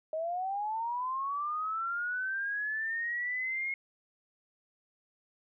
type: linear sweep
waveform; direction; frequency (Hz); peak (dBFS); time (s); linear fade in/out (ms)
sine; up; 620 to 2165; -31; 0.13-3.74; 2
effects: none